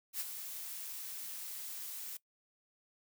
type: noise with ADSR envelope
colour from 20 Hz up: blue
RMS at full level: -36 dBFS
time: 0.13-2.17 s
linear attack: 69 ms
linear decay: 33 ms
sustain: -8 dB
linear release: 4 ms
effects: noise-tail reverb RT60 0.1 s tail -20 dB re dry